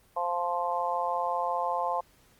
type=harmonic tone; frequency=174.61 Hz; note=F3; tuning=in tune; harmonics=3 / 4 / 5 / 6; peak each=-34 / -32 / -31 / -32 dBFS; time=0.16-2.01 s; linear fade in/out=10 ms; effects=pink hiss -62 dBFS RMS until 2.39 s + Opus 32 kbps